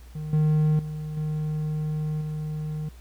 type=tone with level steps; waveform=triangle; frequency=153.5 Hz; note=D#3; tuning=23 cents flat; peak=-28 / -16 / -28 / -23 / -26 dBFS; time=0.15-2.89 s; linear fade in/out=5 ms; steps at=0.33 / 0.79 / 1.17 / 2.21 s; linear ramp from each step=2 ms; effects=added 60 Hz sine -43 dBFS peak until 3 s + pink hiss -56 dBFS RMS until 3 s